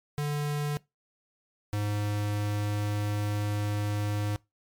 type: tone pair in turn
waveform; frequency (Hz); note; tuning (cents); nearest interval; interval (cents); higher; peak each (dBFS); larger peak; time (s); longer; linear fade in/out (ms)
square; 146.83 / 103.82; D3 / G#2; 0 / 0; tritone; 600; first; -28; neither; 0.18-0.77 / 1.73-4.36; second; 0
effects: noise-tail reverb RT60 0.2 s tail -22 dB re dry + MP3 96 kbps